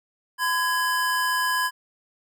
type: tone pair together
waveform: square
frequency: 1015.9 / 1661.2 Hz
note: B5 / G#6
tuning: +49 / 0 cents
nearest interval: major sixth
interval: 851 cents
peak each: -25 / -25 dBFS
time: 0.38-1.71 s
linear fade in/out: 50 ms
effects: none